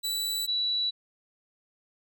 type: tone pair in turn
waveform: sawtooth / sine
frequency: 3951 / 3936 Hz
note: B7 / B7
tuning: 0 / -7 cents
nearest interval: unison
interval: 7 cents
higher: first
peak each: -25 dBFS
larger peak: neither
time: 0.03-0.47 / 0.47-0.91 s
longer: neither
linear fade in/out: 20 ms
effects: none